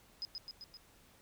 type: tone with echo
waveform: sine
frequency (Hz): 5040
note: D#8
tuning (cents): +21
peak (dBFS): -37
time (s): 0.22-0.25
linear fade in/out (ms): 0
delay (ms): 130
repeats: 4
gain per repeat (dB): -3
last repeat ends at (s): 0.77
effects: pink hiss -64 dBFS RMS until 1.21 s